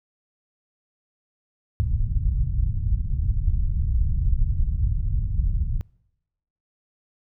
pink low-pass noise, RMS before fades -22 dBFS, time 1.8-5.81 s, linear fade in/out 0 ms, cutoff 110 Hz, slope 24 dB/octave, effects noise-tail reverb RT60 0.9 s tail -25 dB re dry

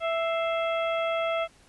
harmonic tone with a mistuned harmonic, 660 Hz, E5, 2 cents sharp, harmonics 1 / 2 / 3 / 4 / 5, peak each -26 / -32 / -36 / -38 / -40 dBFS, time 0-1.48 s, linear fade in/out 50 ms, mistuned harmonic 3, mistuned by +98 cents, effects pink hiss -58 dBFS RMS until 1.68 s + resampled to 24000 Hz

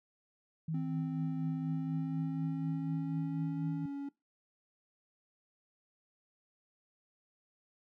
sine tone with tremolo, 160 Hz, D#3, 49 cents sharp, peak -32 dBFS, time 0.68-3.86 s, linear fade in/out 5 ms, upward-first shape triangle, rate 4.1 Hz, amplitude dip 50%
triangle tone with pitch glide, 261.8 to 280.6 Hz, C4 to C#4, +1 to +21 cents, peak -35 dBFS, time 0.74-4.09 s, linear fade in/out 5 ms, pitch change +120 cents, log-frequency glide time 1.54-3.75 s
effects noise-tail reverb RT60 0.2 s tail -21 dB re dry

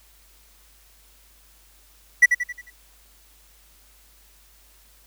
triangle tone with echo, 1957 Hz, B6, 16 cents flat, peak -6 dBFS, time 2.22-2.26 s, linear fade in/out 10 ms, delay 89 ms, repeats 5, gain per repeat -7 dB, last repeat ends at 2.705 s, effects added 50 Hz sine -56 dBFS peak until 5.06 s + white hiss -56 dBFS RMS until 5.06 s

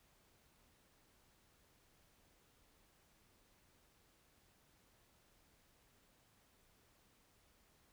silence, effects pink hiss -72 dBFS RMS until 7.92 s

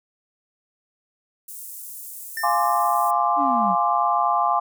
pink high-pass noise, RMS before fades -37 dBFS, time 1.48-3.11 s, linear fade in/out 5 ms, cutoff 8700 Hz, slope 24 dB/octave
square tone with exponential decay, 1800 Hz, A6, 39 cents sharp, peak -26 dBFS, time 2.37-3.34 s, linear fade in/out 2 ms, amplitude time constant 210 ms
sine chord, D half-diminished seventh, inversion first, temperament equal, 698.5 / 830.6 / 1046.5 / 1174.7 Hz, F5 / Ab5 / C6 / D6, 0 / 0 / 0 / 0 cents, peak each -23 dBFS, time 2.43-4.6 s, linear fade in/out 10 ms
triangle linear sweep, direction down, 300.7 to 174.61 Hz, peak -23 dBFS, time 3.36-3.76 s, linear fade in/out 50 ms
effects none

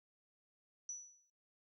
sine tone with exponential decay, 5920 Hz, F#8, in tune, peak -39 dBFS, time 0.89-1.3 s, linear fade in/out 2 ms, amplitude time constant 88 ms, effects noise-tail reverb RT60 0.3 s tail -20 dB re dry

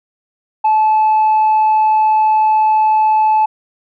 sine tone, 866 Hz, A5, 28 cents flat, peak -7 dBFS, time 0.64-3.46 s, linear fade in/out 10 ms, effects tanh soft clip ceiling -7 dBFS

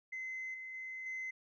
sine tone with level steps, 2053 Hz, C7, 33 cents flat, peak -38 / -43 / -41 / -37 dBFS, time 0.12-1.31 s, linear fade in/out 10 ms, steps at 0.54 / 0.74 / 1.06 s, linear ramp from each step 2 ms, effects tanh soft clip ceiling -36 dBFS

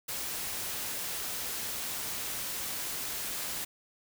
white noise, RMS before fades -36 dBFS, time 0.08-3.65 s, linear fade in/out 10 ms, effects none

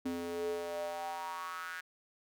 square tone with high-pass filter sweep, 85.7 Hz, F2, 32 cents flat, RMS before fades -39 dBFS, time 0.05-1.81 s, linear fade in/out 10 ms, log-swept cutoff 280 to 1600 Hz, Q 6.1, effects none

